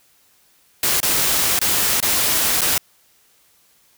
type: noise with dropouts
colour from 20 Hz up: white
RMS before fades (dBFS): -18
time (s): 0.83-2.78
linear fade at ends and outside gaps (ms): 2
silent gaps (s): 1.003-1.029 / 1.591-1.614 / 2.003-2.026 / 2.609-2.616
effects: white hiss -57 dBFS RMS until 3.97 s